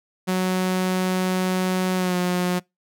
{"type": "tone with pitch glide", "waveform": "sawtooth", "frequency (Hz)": [185, 179.63], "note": ["F#3", "F3"], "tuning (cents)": [0, 49], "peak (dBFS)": -16, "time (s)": [0.27, 2.6], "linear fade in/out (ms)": 20, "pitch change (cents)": -51, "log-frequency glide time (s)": [1.96, 2.17], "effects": ["noise-tail reverb RT60 0.2 s tail -26 dB re dry"]}